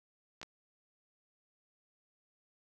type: clicks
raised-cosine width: 0.2 ms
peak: -27 dBFS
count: 2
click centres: 0.415 / 0.43 s
effects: none